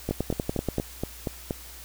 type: two click trains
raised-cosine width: 2 ms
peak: -12 / -14 dBFS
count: 8 / 7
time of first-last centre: 0.11-0.783 / 0.09-1.508 s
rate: 10.4 / 4.23 Hz
effects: added 60 Hz sine -46 dBFS peak until 1.84 s + white hiss -45 dBFS RMS until 1.84 s